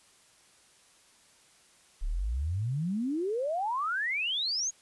sine exponential sweep, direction up, 32.1 to 6800 Hz, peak -28 dBFS, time 2.01-4.71 s, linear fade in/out 20 ms, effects white hiss -61 dBFS RMS until 4.81 s + resampled to 24000 Hz

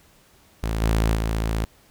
sawtooth tone with level steps, 55 Hz, A1, in tune, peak -19 / -14 / -18 dBFS, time 0.63-1.65 s, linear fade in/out 0 ms, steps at 0.81 / 1.14 s, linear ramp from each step 20 ms, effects pink hiss -56 dBFS RMS until 1.9 s

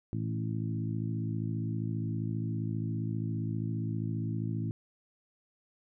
harmonic tone with a mistuned harmonic, 55 Hz, A1, in tune, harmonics 2 / 3 / 4 / 5 / 6, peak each -33 / -37 / -39 / -41 / -43 dBFS, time 0.13-4.71 s, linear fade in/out 0 ms, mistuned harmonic 2, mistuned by +36 cents, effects none

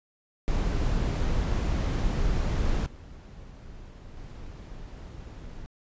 brown noise with level steps, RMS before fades -26 / -44 / -41 dBFS, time 0.48-5.66 s, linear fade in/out 0 ms, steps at 2.86 / 4.17 s, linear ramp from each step 2 ms, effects resampled to 16000 Hz

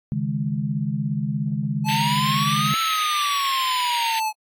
sine chord, C# suspended second, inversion none, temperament equal, 138.59 / 155.56 / 207.7 Hz, C#3 / D#3 / G#3, 0 / 0 / 0 cents, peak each -26 dBFS, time 0.12-2.74 s, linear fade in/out 0 ms
square exponential two-way sweep, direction up then down, 854 to 1330 to 854 Hz, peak -22 dBFS, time 1.84-4.33 s, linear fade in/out 50 ms, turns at 2.79 s
white band-pass noise, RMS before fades -28 dBFS, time 1.88-4.2 s, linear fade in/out 10 ms, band 1800 to 4100 Hz, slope 48 dB/octave
effects AAC 64 kbps

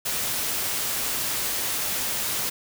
white noise, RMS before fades -27 dBFS, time 0.05-2.5 s, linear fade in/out 10 ms, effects none

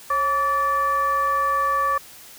sine tone with frequency modulation, 1150 Hz, D6, 37 cents flat, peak -18 dBFS, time 0.1-1.98 s, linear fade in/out 5 ms, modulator 605 Hz, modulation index 0.57, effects white hiss -44 dBFS RMS until 2.38 s

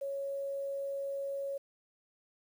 sine tone with quantisation, 554 Hz, C#5, 1 cent flat, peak -34 dBFS, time 0.01-1.58 s, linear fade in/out 10 ms, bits 10, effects none

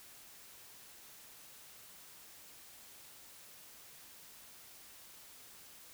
silence, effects white hiss -56 dBFS RMS until 5.93 s

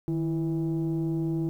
sine tone pair together, 155.74 / 330 Hz, D#3 / E4, +2 / +2 cents, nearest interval octave + minor second, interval 1300 cents, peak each -26 dBFS, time 0.08-1.49 s, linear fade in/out 0 ms, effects tanh soft clip ceiling -22 dBFS + 10-bit

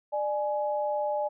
sine tone pair together, 596.4 / 839 Hz, D5 / G#5, +27 / +17 cents, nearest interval tritone, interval 590 cents, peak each -28 / -30 dBFS, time 0.12-1.29 s, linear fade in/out 20 ms, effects none

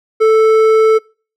sine tone with hard clipping, 440 Hz, A4, in tune, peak -8 dBFS, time 0.2-0.99 s, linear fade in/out 20 ms, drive 8 dB, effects noise-tail reverb RT60 0.4 s tail -26 dB re dry

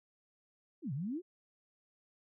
sine exponential two-way sweep, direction down then up, 388.2 to 123.47 to 388.2 Hz, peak -35 dBFS, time 0.82-1.22 s, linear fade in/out 50 ms, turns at 0.93 s, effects none

